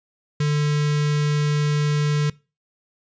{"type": "tone with notch filter", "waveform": "square", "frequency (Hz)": 148, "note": "D3", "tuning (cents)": 14, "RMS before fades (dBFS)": -20, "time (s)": [0.4, 2.3], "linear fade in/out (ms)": 5, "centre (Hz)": 730, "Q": 1.1, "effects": ["noise-tail reverb RT60 0.3 s tail -22 dB re dry", "resampled to 16000 Hz"]}